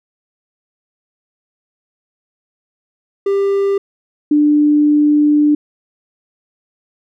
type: tone pair in turn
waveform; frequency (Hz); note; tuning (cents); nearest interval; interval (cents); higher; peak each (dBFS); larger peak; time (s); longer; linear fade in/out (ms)
triangle / sine; 396.4 / 296.7; G4 / D4; +19 / +18; perfect fourth; 501; first; -10 / -8; second; 3.26-3.78 / 4.31-5.55; second; 5
effects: none